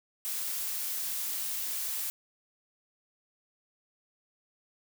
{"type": "noise", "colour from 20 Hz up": "blue", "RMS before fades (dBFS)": -34, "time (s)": [0.25, 2.1], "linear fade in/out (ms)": 0, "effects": []}